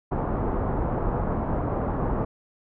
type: low-pass noise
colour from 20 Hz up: pink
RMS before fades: -26 dBFS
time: 0.11-2.25 s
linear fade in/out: 10 ms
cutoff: 1100 Hz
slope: 24 dB/octave
effects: none